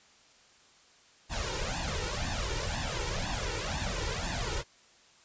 pink noise with flanger, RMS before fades -33 dBFS, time 1.29-4.64 s, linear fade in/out 50 ms, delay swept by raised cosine 1.1 to 2.2 ms, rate 2 Hz, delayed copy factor +0.9, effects white hiss -60 dBFS RMS until 5.24 s + resampled to 16000 Hz

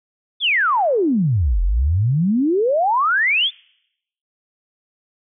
sine exponential two-way sweep, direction down then up, 3612 to 41.2 to 3612 Hz, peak -14 dBFS, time 0.4-3.51 s, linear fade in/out 50 ms, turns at 1.62 s, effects noise-tail reverb RT60 0.8 s tail -26 dB re dry

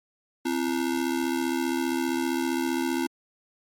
square ring-modulated tone, 298.8 Hz, D4, 30 cents sharp, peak -22 dBFS, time 0.45-3.07 s, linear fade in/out 10 ms, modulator 37.6 Hz, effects MP3 64 kbps

